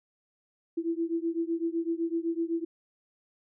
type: beating tone pair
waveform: sine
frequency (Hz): 329.6 / 337.5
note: E4 / E4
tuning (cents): 0 / +41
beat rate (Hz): 7.9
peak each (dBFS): -30 / -31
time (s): 0.77-2.65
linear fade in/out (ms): 10
effects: none